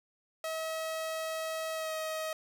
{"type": "tone with pitch glide", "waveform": "sawtooth", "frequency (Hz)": [641, 632.2], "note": ["E5", "D#5"], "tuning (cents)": [-49, 27], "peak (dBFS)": -30, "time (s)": [0.44, 2.33], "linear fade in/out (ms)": 2, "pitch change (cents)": -24, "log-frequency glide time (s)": [1.74, 1.93], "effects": []}